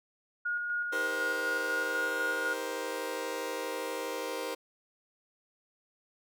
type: tone with tremolo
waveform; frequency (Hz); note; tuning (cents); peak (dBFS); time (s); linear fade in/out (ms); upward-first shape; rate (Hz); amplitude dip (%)
sine; 1436; F6; +48; -29; 0.45-2.54; 10; square; 4; 30
type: chord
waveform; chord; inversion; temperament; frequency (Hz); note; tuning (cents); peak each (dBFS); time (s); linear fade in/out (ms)
sawtooth; C minor seventh; first; just; 314 / 392.4 / 470.9 / 523.3; Eb4 / G4 / Bb4 / C5; +16 / +2 / +18 / 0; -39 / -38 / -34 / -34; 0.92-4.55; 10
effects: none